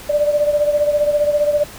sine beating tone pair, 587.3 / 602.3 Hz, D5 / D5, 0 / +44 cents, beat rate 15 Hz, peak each -14 / -20 dBFS, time 0.09-1.64 s, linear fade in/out 10 ms, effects pink hiss -36 dBFS RMS until 1.78 s

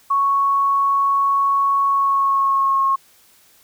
sine tone with pitch glide, 1108.7 to 1085.3 Hz, C#6 to C#6, 0 to -37 cents, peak -14 dBFS, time 0.1-2.96 s, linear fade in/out 10 ms, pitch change -37 cents, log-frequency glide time 1.87-2.84 s, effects white hiss -53 dBFS RMS until 3.63 s

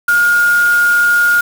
sine tone in noise, 1424 Hz, F6, 33 cents sharp, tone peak -8 dBFS, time 0.08-1.41 s, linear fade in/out 5 ms, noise white, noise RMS -26 dBFS, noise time 0.08-1.41 s, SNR +15 dB, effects none

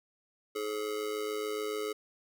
square tone with amplitude modulation, 424.9 Hz, G#4, 40 cents sharp, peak -30 dBFS, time 0.55-1.93 s, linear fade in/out 10 ms, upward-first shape sine, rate 107 Hz, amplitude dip 75%, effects none

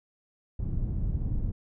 pink low-pass noise, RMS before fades -29 dBFS, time 0.59-1.52 s, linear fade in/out 10 ms, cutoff 130 Hz, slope 12 dB/octave, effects none

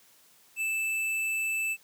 sine tone with tanh clipping, 2637 Hz, E7, in tune, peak -29 dBFS, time 0.56-1.77 s, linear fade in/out 50 ms, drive 14 dB, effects white hiss -60 dBFS RMS until 1.83 s + high-pass 100 Hz 12 dB/octave

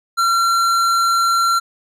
triangle tone with hard clipping, 1365 Hz, F6, 40 cents flat, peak -15 dBFS, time 0.17-1.6 s, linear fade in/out 20 ms, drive 17 dB, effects none

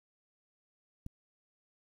click, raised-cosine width 5 ms, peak -29 dBFS, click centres 1.064 s, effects 10-bit

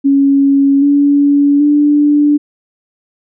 sine tone with pitch steps, 277.2 / 285.2 / 293.3 Hz, C#4 / C#4 / D4, 0 / +49 / -2 cents, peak -6 dBFS, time 0.04-2.38 s, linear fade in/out 20 ms, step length 780 ms, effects none

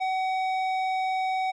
square tone with low-pass filter, 754 Hz, F#5, 32 cents sharp, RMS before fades -27 dBFS, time 0-1.52 s, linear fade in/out 20 ms, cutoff 3100 Hz, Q 0.76, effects none

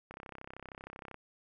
click train, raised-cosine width 0.5 ms, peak -30 dBFS, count 35, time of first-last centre 0.11-1.143 s, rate 32.9 Hz, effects none

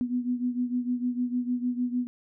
sine beating tone pair, 245.1 / 251.7 Hz, B3 / B3, -13 / +33 cents, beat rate 6.6 Hz, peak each -27 / -31 dBFS, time 0.01-2.07 s, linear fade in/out 0 ms, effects none

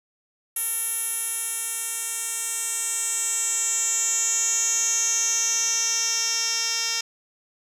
10% pulse tone with band-pass filter sweep, 457.4 Hz, A#4, 33 cents flat, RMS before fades -25 dBFS, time 0.56-7.01 s, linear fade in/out 5 ms, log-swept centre 11000 to 5100 Hz, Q 6.4, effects none

